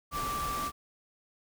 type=tone in noise; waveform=sine; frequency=1169 Hz; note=D6; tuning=8 cents flat; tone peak=-32 dBFS; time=0.11-0.72 s; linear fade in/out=50 ms; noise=pink; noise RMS=-38 dBFS; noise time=0.11-0.72 s; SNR=+3 dB; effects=none